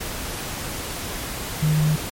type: tone in noise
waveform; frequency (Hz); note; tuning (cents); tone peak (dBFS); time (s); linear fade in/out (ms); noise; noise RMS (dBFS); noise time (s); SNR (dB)
sine; 153.5; D#3; -23; -16; 1.62-1.96; 10; pink; -30; 0-2.1; +11
effects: MP3 64 kbps